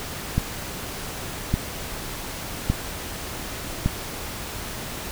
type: click train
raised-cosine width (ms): 5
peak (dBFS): -7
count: 4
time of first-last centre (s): 0.38-3.86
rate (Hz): 0.862
effects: pink hiss -33 dBFS RMS until 5.11 s